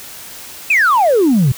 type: exponential sweep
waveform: sine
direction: down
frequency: 2637 to 118.7 Hz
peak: -7 dBFS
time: 0.7-1.52 s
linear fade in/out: 5 ms
effects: tanh soft clip ceiling -6 dBFS + white hiss -33 dBFS RMS until 1.57 s